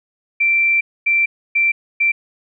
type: tone bursts at uneven times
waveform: sine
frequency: 2349 Hz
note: D7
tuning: in tune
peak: -12 dBFS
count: 4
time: 0.4-0.81 / 1.06-1.26 / 1.55-1.72 / 2-2.12 s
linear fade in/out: 10 ms
effects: none